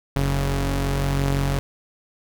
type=tone pair together; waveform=sawtooth; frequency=45.9 / 138.59 Hz; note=F#1 / C#3; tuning=-13 / 0 cents; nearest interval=octave + perfect fifth; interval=1913 cents; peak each=-19 dBFS; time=0.16-1.59 s; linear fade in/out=0 ms; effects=none